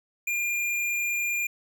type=tone; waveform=square; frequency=2405 Hz; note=D7; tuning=41 cents sharp; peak=-26 dBFS; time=0.27-1.47 s; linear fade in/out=5 ms; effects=none